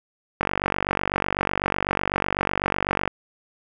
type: click train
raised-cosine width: 0.5 ms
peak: -6 dBFS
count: 129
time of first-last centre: 0.41-3.077 s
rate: 48 Hz
effects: none